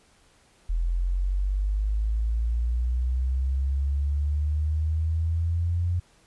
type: linear sweep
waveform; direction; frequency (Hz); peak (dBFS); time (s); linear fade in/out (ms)
sine; up; 41.2 to 88.4; -22; 0.69-6; 10
effects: pink hiss -60 dBFS RMS until 6.26 s + resampled to 24000 Hz